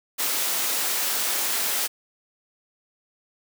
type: high-pass noise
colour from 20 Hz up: white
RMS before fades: -25 dBFS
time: 0.18-1.88 s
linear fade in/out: 20 ms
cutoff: 320 Hz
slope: 12 dB/octave
effects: none